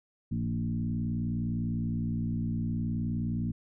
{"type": "tone with frequency modulation", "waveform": "sine", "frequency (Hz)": 164.81, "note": "E3", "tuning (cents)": 0, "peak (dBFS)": -28, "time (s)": [0.31, 3.52], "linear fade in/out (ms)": 10, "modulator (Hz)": 59.5, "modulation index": 1.5, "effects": []}